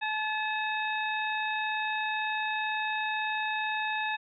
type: harmonic tone with a mistuned harmonic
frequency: 862 Hz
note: A5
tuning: 36 cents flat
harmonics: 1 / 2 / 3 / 4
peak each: -32 / -33 / -35 / -39 dBFS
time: 0.01-4.17 s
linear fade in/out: 20 ms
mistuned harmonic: 4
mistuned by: +130 cents
effects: none